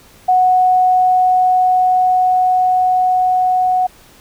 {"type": "tone with level ramp", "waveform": "sine", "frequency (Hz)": 737, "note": "F#5", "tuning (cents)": -7, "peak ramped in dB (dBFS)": [-8, -11], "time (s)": [0.28, 3.87], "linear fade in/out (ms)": 10, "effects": ["pink hiss -45 dBFS RMS until 4.2 s"]}